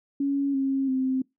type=tone with pitch steps; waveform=sine; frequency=279 / 270 / 261.2 Hz; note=C#4 / C#4 / C4; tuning=+11 / -45 / -3 cents; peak=-22 dBFS; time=0.2-1.22 s; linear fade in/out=5 ms; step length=340 ms; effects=noise-tail reverb RT60 0.2 s tail -25 dB re dry